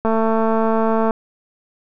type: click train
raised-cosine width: 1 ms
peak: -6 dBFS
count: 237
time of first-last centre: 0.05-1.108 s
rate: 223 Hz
effects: none